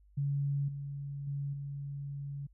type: tone with level steps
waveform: sine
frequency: 141 Hz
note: C#3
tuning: 30 cents sharp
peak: -29 / -37 / -33 / -37 dBFS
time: 0.17-2.47 s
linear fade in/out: 10 ms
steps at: 0.68 / 1.27 / 1.53 s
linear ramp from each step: 5 ms
effects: added 50 Hz sine -59 dBFS peak until 2.53 s